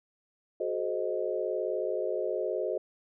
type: chord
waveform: sine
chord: F# diminished seventh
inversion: none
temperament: equal with one note detuned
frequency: 370 / 429 / 523.3 / 622.3 Hz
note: F#4 / A4 / C5 / Eb5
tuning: 0 / -44 / 0 / 0 cents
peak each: -34 dBFS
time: 0.6-2.78 s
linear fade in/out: 5 ms
effects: none